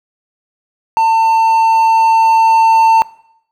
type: tone with level ramp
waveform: triangle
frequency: 898 Hz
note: A5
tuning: 35 cents sharp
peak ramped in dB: -6 to -3 dBFS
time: 0.97-3.02 s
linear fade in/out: 0 ms
effects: noise-tail reverb RT60 0.7 s tail -21 dB re dry